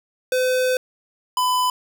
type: tone pair in turn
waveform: square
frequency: 509 / 1002.8 Hz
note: C5 / B5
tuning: -48 / +26 cents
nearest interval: octave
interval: 1174 cents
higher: second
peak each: -18 dBFS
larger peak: neither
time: 0.32-0.77 / 1.37-1.7 s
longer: first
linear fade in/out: 2 ms
effects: none